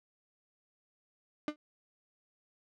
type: tone with exponential decay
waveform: 35% pulse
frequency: 300 Hz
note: D4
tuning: 37 cents sharp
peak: -26 dBFS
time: 1.48-1.56 s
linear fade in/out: 1 ms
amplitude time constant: 17 ms
effects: low-pass 4000 Hz 12 dB/octave